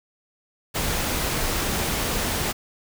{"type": "noise", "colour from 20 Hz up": "pink", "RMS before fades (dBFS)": -25, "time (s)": [0.74, 2.53], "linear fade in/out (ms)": 20, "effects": []}